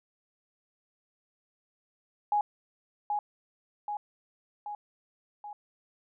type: tone with echo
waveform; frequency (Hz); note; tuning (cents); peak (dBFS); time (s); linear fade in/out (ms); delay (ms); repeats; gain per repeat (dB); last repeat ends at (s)
sine; 830.6; G#5; 0; -23; 2.32-2.41; 2; 780; 4; -4; 5.53
effects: none